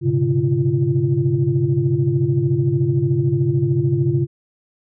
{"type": "tone cluster", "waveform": "sine", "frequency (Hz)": [104.4, 127.6, 141.1, 344.4], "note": ["G#2", "C3", "C#3", "F4"], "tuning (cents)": [10, -43, 31, -24], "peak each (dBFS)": [-25, -19, -18, -21], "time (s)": [0.01, 4.27], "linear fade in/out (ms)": 50, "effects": ["tanh soft clip ceiling -4 dBFS"]}